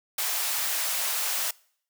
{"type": "high-pass noise", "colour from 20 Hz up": "white", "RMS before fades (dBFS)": -28, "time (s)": [0.18, 1.51], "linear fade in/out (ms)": 5, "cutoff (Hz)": 580, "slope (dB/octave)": 24, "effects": ["noise-tail reverb RT60 0.6 s tail -24 dB re dry"]}